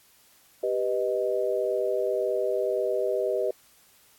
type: chord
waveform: sine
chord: G augmented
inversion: none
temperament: equal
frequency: 392 / 493.9 / 622.3 Hz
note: G4 / B4 / D#5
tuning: 0 / 0 / 0 cents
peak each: -28 dBFS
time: 0.63-3.51 s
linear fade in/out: 5 ms
effects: white hiss -59 dBFS RMS until 4.18 s + AAC 64 kbps